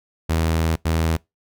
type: tone bursts at uneven times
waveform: sawtooth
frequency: 81.1 Hz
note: E2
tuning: 28 cents flat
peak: -14 dBFS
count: 2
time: 0.29-0.76 / 0.85-1.17 s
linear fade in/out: 10 ms
effects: noise-tail reverb RT60 0.2 s tail -24 dB re dry